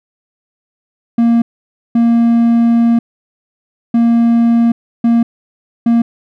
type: tone bursts at uneven times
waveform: triangle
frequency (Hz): 233.1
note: A#3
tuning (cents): 0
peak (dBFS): -5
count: 5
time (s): 1.18-1.42 / 1.95-2.99 / 3.94-4.72 / 5.04-5.23 / 5.86-6.02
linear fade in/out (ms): 5
effects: none